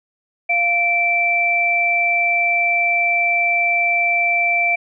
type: tone pair together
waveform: sine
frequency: 695 / 2335 Hz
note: F5 / D7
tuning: -9 / -11 cents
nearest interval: octave + major sixth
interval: 2098 cents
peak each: -21 / -15 dBFS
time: 0.49-4.76 s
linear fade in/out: 10 ms
effects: none